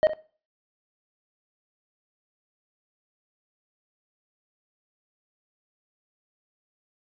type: tone with echo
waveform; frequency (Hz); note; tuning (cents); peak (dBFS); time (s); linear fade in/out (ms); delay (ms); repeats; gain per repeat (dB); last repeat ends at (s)
triangle; 622.3; D#5; 0; -13; 0.03-0.07; 0; 64; 1; -13; 0.134
effects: noise-tail reverb RT60 0.4 s tail -19 dB re dry + resampled to 11025 Hz